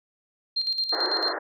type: tone with tremolo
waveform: sine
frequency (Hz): 4186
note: C8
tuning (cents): 0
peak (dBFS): -22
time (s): 0.56-1.33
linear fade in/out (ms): 10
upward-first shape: square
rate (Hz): 9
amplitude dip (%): 60
type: band-pass noise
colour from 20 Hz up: pink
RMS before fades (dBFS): -30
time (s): 0.92-1.39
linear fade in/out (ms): 10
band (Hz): 310 to 1900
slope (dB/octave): 96
effects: none